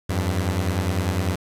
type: beating tone pair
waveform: sawtooth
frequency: 86.5 / 96.5 Hz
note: F2 / G2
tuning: -16 / -27 cents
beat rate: 10 Hz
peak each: -20 dBFS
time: 0.09-1.36 s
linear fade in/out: 10 ms
effects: resampled to 32000 Hz + 7-bit

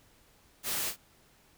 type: noise with echo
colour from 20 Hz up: white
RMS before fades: -33 dBFS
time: 0.63-0.93 s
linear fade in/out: 50 ms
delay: 38 ms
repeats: 1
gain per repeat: -9 dB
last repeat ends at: 0.968 s
effects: pink hiss -63 dBFS RMS until 1.57 s

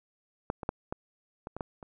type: clicks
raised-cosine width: 1 ms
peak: -15 / -23 / -14 / -19 / -24 / -24 / -19 / -30 dBFS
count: 8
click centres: 0.501 / 0.632 / 0.691 / 0.925 / 1.471 / 1.566 / 1.608 / 1.828 s
effects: none

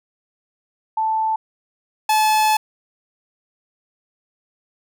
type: tone pair in turn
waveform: sine / 45% pulse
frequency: 880 / 862.4 Hz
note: A5 / A5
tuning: 0 / -35 cents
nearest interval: unison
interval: 35 cents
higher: first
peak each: -17 / -14 dBFS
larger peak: second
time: 0.97-1.36 / 2.09-2.57 s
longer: second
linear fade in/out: 5 ms
effects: none

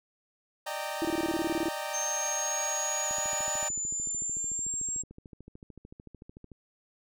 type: chord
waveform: sawtooth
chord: Eb major seventh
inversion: third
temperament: equal with one note detuned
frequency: 587.3 / 622.3 / 784 / 917.4 Hz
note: D5 / Eb5 / G5 / Bb5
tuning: 0 / 0 / 0 / -28 cents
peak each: -35 dBFS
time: 0.66-3.69 s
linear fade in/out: 10 ms
type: tone bursts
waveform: sine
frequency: 329.6 Hz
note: E4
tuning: in tune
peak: -26 dBFS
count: 13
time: 1.02-1.685 s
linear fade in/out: 0 ms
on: 29 ms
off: 24 ms
type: exponential sweep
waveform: sine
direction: up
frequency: 6320 to 7580 Hz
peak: -30 dBFS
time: 1.93-5.03 s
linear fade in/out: 20 ms
type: click train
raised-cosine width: 3 ms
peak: -34 dBFS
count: 47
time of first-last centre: 3.11-6.517 s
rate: 13.5 Hz
effects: none

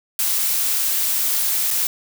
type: noise with dropouts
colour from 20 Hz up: blue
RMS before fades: -20 dBFS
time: 0.19-1.87 s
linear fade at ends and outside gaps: 1 ms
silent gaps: 1.706-1.71 s
effects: none

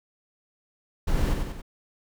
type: noise with echo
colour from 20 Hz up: brown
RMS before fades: -24 dBFS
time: 1.07-1.34 s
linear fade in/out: 10 ms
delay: 93 ms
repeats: 3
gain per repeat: -4 dB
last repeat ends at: 1.619 s
effects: none

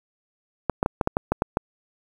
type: clicks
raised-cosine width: 1 ms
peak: -6 dBFS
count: 9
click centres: 0.697 / 0.829 / 0.861 / 1.012 / 1.074 / 1.169 / 1.32 / 1.421 / 1.571 s
effects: 7-bit

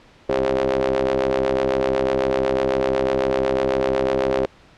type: ring-modulated tone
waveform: sawtooth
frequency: 66 Hz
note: C2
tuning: 16 cents sharp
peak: -11 dBFS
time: 0.29-4.46 s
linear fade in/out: 5 ms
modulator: 466 Hz
effects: pink hiss -50 dBFS RMS until 4.77 s + low-pass 4000 Hz 12 dB/octave

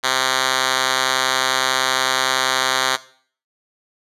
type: tone with band-pass filter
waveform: 5% pulse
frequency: 130.81 Hz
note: C3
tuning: in tune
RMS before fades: -19 dBFS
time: 0.03-2.97 s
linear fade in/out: 20 ms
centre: 3500 Hz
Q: 0.7
effects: noise-tail reverb RT60 0.5 s tail -17 dB re dry + resampled to 32000 Hz

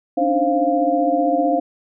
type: tone cluster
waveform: sine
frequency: 272.6 / 292.2 / 307.6 / 527 / 696 Hz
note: C#4 / D4 / D#4 / C5 / F5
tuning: -29 / -9 / -20 / +12 / -6 cents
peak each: -26 / -21 / -25 / -22 / -18 dBFS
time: 0.17-1.6 s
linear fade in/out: 10 ms
effects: none

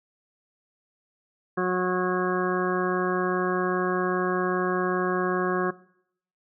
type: harmonic tone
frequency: 182.5 Hz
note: F#3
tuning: 24 cents flat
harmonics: 1 / 2 / 3 / 4 / 6 / 7 / 8 / 9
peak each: -29 / -26 / -34 / -34 / -31 / -36 / -39 / -33 dBFS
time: 1.57-5.71 s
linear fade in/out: 10 ms
effects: noise-tail reverb RT60 0.7 s tail -20 dB re dry

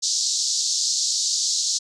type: band-pass noise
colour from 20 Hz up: white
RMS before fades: -23 dBFS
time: 0.02-1.79 s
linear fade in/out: 20 ms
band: 4000 to 7200 Hz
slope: 48 dB/octave
effects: none

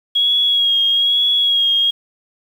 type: tone with vibrato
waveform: sine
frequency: 3306 Hz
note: G#7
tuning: 9 cents flat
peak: -12 dBFS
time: 0.15-1.91 s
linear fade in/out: 10 ms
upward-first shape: sine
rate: 1.1 Hz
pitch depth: 31 cents each way
effects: 7-bit

